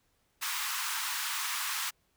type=high-pass noise; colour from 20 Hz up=pink; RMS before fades=-34 dBFS; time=0.41-1.91 s; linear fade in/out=20 ms; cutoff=950 Hz; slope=48 dB/octave; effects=pink hiss -73 dBFS RMS until 2.16 s